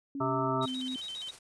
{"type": "tone with pitch glide", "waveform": "sine", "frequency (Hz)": [277.2, 257.1], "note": ["C#4", "C4"], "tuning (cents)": [0, -30], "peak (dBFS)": -34, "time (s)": [0.15, 0.96], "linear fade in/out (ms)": 2, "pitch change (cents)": -130, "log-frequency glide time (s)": [0.38, 0.7]}
{"type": "harmonic tone", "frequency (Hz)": 130.81, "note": "C3", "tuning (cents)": 0, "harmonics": [1, 3, 5, 7, 9, 10], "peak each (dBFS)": [-35, -35, -35, -35, -35, -35], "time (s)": [0.2, 0.66], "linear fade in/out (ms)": 10}
{"type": "tone with vibrato", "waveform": "sine", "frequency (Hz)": 3427, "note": "A7", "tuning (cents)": -46, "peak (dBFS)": -37, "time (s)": [0.61, 1.31], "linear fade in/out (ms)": 5, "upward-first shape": "square", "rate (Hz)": 7.4, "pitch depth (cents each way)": 180}
{"type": "noise with tremolo", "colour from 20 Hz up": "white", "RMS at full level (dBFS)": -47, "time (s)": [0.62, 1.39], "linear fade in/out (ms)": 10, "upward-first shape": "sine", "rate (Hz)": 17, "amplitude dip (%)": 50}
{"effects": ["resampled to 22050 Hz"]}